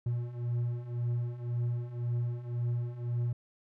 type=beating tone pair; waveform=triangle; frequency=118.8 / 120.7 Hz; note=A#2 / B2; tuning=+33 / -39 cents; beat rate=1.9 Hz; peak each=-34 / -30 dBFS; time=0.06-3.33 s; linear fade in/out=5 ms; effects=none